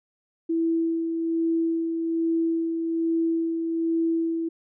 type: tone with tremolo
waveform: sine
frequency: 329.6 Hz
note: E4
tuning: in tune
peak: -20 dBFS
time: 0.49-4.49 s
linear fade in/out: 10 ms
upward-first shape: sine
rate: 1.2 Hz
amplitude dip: 40%
effects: none